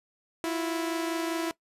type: tone pair together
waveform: sawtooth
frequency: 329.6 / 354.6 Hz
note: E4 / F4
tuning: 0 / +26 cents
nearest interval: minor second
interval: 126 cents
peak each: -25 / -32 dBFS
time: 0.44-1.51 s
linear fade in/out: 0 ms
effects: noise-tail reverb RT60 0.1 s tail -20 dB re dry + resampled to 32000 Hz